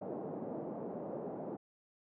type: band-pass noise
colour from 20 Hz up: white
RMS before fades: -42 dBFS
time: 0.01-1.57 s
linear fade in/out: 10 ms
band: 160 to 640 Hz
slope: 24 dB/octave
effects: none

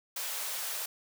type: high-pass noise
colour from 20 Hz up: white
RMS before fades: -36 dBFS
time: 0.16-0.86 s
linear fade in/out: 5 ms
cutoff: 490 Hz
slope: 24 dB/octave
effects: none

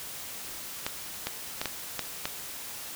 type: clicks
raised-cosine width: 0.2 ms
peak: -12 dBFS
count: 6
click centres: 0.865 / 1.27 / 1.615 / 1.657 / 1.993 / 2.255 s
effects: white hiss -40 dBFS RMS until 2.95 s

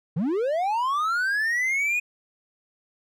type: linear sweep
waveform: triangle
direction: up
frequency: 140 to 2489 Hz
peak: -20 dBFS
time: 0.16-2 s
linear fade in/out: 10 ms
effects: none

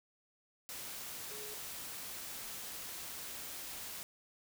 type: tone in noise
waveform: sine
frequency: 422.9 Hz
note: G#4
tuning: 31 cents sharp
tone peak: -50 dBFS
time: 1.31-1.54 s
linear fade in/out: 0 ms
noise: white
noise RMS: -45 dBFS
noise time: 0.69-4.03 s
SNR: -8 dB
effects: none

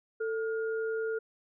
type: tone pair together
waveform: sine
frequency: 444.8 / 1421.2 Hz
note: A4 / F6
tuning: +19 / +30 cents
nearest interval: octave + minor sixth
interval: 2011 cents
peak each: -30 / -39 dBFS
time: 0.2-1.19 s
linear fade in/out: 10 ms
effects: none

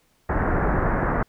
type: low-pass noise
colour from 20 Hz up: pink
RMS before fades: -22 dBFS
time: 0.29-1.23 s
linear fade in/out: 5 ms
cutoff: 1800 Hz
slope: 48 dB/octave
effects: pink hiss -64 dBFS RMS until 1.28 s

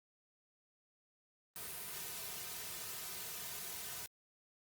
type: noise with comb filter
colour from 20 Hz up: white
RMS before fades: -45 dBFS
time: 1.56-4.06 s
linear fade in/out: 0 ms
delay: 3.6 ms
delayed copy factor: -0.95
effects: Opus 32 kbps

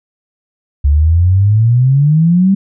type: exponential sweep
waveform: sine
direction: up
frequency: 69.2 to 198.8 Hz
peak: -6 dBFS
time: 0.84-2.55 s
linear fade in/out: 10 ms
effects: none

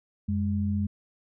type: tone pair together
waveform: sine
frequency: 90.64 / 205.2 Hz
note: F#2 / G#3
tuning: -35 / -21 cents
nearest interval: octave + major second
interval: 1414 cents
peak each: -27 dBFS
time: 0.28-0.87 s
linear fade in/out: 10 ms
effects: none

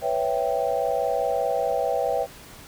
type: chord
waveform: sine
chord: C# half-diminished seventh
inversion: third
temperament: equal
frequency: 493.9 / 554.4 / 659.3 / 784 Hz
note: B4 / C#5 / E5 / G5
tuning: 0 / 0 / 0 / 0 cents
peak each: -27 dBFS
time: 0.01-2.27 s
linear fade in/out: 50 ms
effects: pink hiss -45 dBFS RMS until 2.67 s

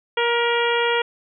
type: harmonic tone with a mistuned harmonic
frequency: 471.6 Hz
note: A#4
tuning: 20 cents sharp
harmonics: 1 / 2 / 3 / 4 / 5 / 6 / 7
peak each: -21 / -24 / -26 / -27 / -28 / -29 / -29 dBFS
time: 0.17-1.02 s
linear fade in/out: 5 ms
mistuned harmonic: 4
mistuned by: +21 cents
effects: none

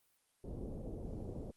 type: low-pass noise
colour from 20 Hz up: pink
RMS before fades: -44 dBFS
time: 0.44-1.51 s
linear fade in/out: 2 ms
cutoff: 550 Hz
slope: 24 dB/octave
effects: white hiss -75 dBFS RMS until 1.56 s + Opus 32 kbps

